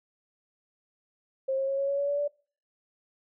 sine tone with pitch steps, 533 / 539.5 / 546.1 / 552.8 / 559.5 / 566.3 / 573.2 / 580.2 Hz, C5 / C#5 / C#5 / C#5 / C#5 / C#5 / D5 / D5, +32 / -47 / -26 / -5 / +16 / +37 / -42 / -21 cents, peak -25 dBFS, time 1.48-2.28 s, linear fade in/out 10 ms, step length 100 ms, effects noise-tail reverb RT60 0.4 s tail -23 dB re dry

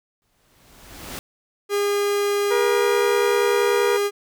pink noise with exponential growth, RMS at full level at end -31 dBFS, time 0.22-1.19 s, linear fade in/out 0 ms, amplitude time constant 210 ms
45% pulse tone, 407 Hz, G#4, 35 cents flat, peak -19 dBFS, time 1.69-4.11 s, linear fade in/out 50 ms
harmonic tone, 477.3 Hz, A#4, 41 cents sharp, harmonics 1 / 2 / 3 / 4 / 5 / 7, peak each -21 / -27 / -31 / -33 / -35 / -38 dBFS, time 2.5-3.98 s, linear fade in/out 20 ms
effects none

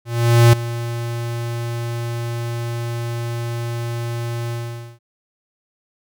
square tone with ADSR envelope, 117.8 Hz, A#2, 19 cents sharp, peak -7 dBFS, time 0.05-4.99 s, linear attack 480 ms, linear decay 6 ms, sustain -16 dB, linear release 480 ms, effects none

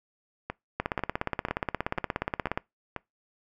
two click trains, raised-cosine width 0.5 ms, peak -17 / -12 dBFS, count 6 / 31, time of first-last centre 0.5-2.963 / 0.8-2.575 s, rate 2.03 / 16.9 Hz, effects noise-tail reverb RT60 0.2 s tail -24 dB re dry

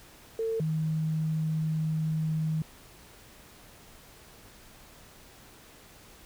sine tone pair in turn, 450 / 157.45 Hz, A4 / D#3, +39 / +21 cents, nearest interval octave + tritone, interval 1818 cents, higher first, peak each -27 / -26 dBFS, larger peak second, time 0.39-0.6 / 0.6-2.62 s, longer second, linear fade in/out 2 ms, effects pink hiss -53 dBFS RMS until 6.25 s

